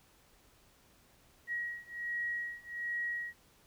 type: beating tone pair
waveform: sine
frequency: 1902 / 1903.3 Hz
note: A#6 / A#6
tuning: +34 / +36 cents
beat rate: 1.3 Hz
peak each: -39 / -38 dBFS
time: 1.47-3.34 s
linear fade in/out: 50 ms
effects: pink hiss -65 dBFS RMS until 3.66 s